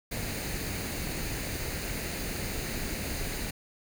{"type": "noise with comb filter", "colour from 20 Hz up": "pink", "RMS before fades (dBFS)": -34, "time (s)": [0.11, 3.51], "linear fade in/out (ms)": 10, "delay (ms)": 0.45, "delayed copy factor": 0.5, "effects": []}